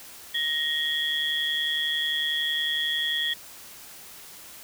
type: tone cluster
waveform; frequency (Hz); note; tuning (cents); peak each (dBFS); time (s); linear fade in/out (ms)
sine; 1876 / 3215 / 3366; A#6 / G7 / G#7; +11 / +43 / +23; -29 / -30 / -27; 0.34-3.34; 10
effects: white hiss -45 dBFS RMS until 4.63 s